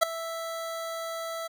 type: tone with ADSR envelope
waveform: 25% pulse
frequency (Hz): 659.3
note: E5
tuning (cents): 0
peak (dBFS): -12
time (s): 0.01-1.48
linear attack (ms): 20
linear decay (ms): 7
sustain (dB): -17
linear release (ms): 16
effects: none